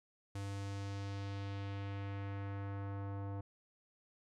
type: tone with low-pass filter sweep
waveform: square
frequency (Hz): 99.4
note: G2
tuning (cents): +25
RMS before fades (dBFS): -42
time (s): 0.35-3.41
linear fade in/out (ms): 5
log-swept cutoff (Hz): 9200 to 930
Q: 1.2
effects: none